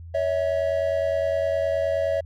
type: tone pair together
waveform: triangle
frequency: 560 / 649.7 Hz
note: C#5 / E5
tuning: +18 / -25 cents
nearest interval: minor third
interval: 257 cents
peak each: -22 dBFS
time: 0.14-2.21 s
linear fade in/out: 10 ms
effects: added 84 Hz sine -37 dBFS peak until 2.25 s